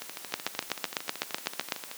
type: two click trains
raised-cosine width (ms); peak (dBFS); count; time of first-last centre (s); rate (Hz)
0.2; -9 / -19; 12 / 26; 0.34-1.722 / 0.02-1.914; 7.96 / 13.2
effects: white hiss -45 dBFS RMS until 1.97 s + high-pass 200 Hz 12 dB/octave